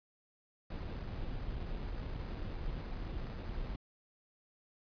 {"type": "noise with sample-and-hold", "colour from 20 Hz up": "brown", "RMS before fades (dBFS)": -40, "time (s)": [0.7, 3.76], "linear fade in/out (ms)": 5, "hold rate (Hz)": 3150, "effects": ["resampled to 11025 Hz"]}